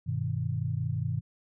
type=chord; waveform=sine; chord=G augmented; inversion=none; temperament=equal with one note detuned; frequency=98.51 / 123.47 / 155.56 Hz; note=G2 / B2 / D#3; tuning=+9 / 0 / 0 cents; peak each=-33 / -31 / -33 dBFS; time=0.06-1.21 s; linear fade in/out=20 ms; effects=none